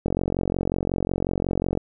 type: click train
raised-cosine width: 2 ms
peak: -10 dBFS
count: 79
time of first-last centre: 0.06-1.774 s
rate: 45.5 Hz
effects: none